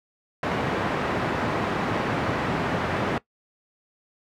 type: band-pass noise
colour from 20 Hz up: pink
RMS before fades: -26 dBFS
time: 0.43-3.18 s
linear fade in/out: 2 ms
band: 140 to 1800 Hz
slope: 12 dB/octave
effects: noise-tail reverb RT60 0.1 s tail -19 dB re dry